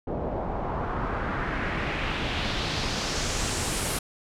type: noise with low-pass filter sweep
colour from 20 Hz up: pink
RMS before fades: -29 dBFS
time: 0.07-3.99 s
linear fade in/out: 5 ms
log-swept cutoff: 590 to 11000 Hz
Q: 1.8
effects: none